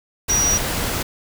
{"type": "tone in noise", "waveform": "sine", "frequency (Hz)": 5780, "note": "F#8", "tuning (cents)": -41, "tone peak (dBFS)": -16, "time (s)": [0.29, 0.58], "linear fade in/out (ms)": 10, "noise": "pink", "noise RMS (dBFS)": -23, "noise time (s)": [0.28, 1.03], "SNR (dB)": 4, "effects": []}